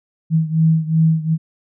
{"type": "beating tone pair", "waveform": "sine", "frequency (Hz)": [159.8, 162.5], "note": ["D#3", "E3"], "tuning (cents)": [47, -24], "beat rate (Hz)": 2.7, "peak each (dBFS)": [-14, -17], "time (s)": [0.3, 1.38], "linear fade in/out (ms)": 50, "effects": []}